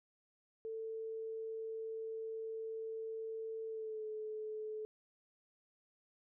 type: tone with pitch glide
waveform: sine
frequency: 445.3 to 431.4 Hz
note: A4 to A4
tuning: +21 to -34 cents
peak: -40 dBFS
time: 0.65-4.85 s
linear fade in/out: 0 ms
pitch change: -55 cents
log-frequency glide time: 3.67-4.05 s
effects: none